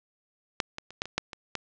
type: clicks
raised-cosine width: 0.2 ms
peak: -7 / -18 / -27 / -11 / -21 / -8 / -21 / -13 dBFS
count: 8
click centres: 0.602 / 0.784 / 0.906 / 1.019 / 1.056 / 1.18 / 1.332 / 1.553 s
effects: low-pass 7000 Hz 12 dB/octave